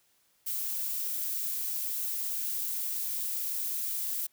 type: noise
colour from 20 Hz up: violet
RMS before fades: -33 dBFS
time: 0.46-4.27 s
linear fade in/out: 10 ms
effects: white hiss -69 dBFS RMS until 4.32 s